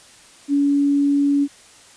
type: tone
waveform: sine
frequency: 283.7 Hz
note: C#4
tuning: 40 cents sharp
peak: -14 dBFS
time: 0.48-1.48 s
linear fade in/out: 50 ms
effects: white hiss -47 dBFS RMS until 1.96 s + resampled to 22050 Hz